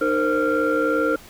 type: tone cluster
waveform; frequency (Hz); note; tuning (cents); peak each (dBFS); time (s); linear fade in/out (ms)
sine; 306.3 / 460.4 / 523 / 1385; D#4 / A#4 / C5 / F6; -27 / -22 / -1 / -15; -22; 0.01-1.16; 5
effects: tanh soft clip ceiling -12 dBFS + pink hiss -45 dBFS RMS until 1.29 s